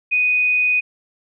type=tone; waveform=sine; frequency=2488 Hz; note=D#7; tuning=1 cent flat; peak=-14 dBFS; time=0.11-0.81 s; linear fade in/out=20 ms; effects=none